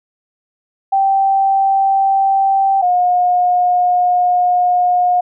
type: tone pair in turn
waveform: sine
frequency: 780 / 717.8 Hz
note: G5 / F5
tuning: -9 / +47 cents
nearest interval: minor second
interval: 144 cents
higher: first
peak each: -10 dBFS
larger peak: neither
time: 0.92-2.82 / 2.82-5.21 s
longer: second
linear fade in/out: 10 ms
effects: none